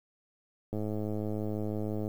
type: click train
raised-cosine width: 2 ms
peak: -22 dBFS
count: 144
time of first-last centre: 0.73-2.079 s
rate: 106 Hz
effects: 9-bit